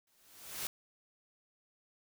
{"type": "noise with exponential growth", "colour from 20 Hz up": "white", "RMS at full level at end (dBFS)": -36, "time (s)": [0.07, 0.67], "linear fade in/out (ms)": 2, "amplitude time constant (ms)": 130, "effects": []}